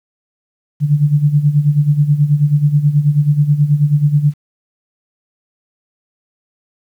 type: tone with tremolo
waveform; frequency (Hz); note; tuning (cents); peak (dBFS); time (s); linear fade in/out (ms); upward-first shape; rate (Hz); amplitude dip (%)
sine; 146.83; D3; 0; -6; 0.8-4.34; 50; sine; 9.3; 75
effects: 8-bit